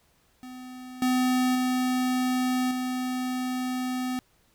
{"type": "tone with level steps", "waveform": "square", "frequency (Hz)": 253.6, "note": "B3", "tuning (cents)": 46, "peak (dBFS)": [-40, -22, -24, -28], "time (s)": [0.43, 4.19], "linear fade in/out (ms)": 0, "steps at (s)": [1.02, 1.55, 2.71], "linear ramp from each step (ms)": 2, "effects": ["pink hiss -65 dBFS RMS until 4.54 s"]}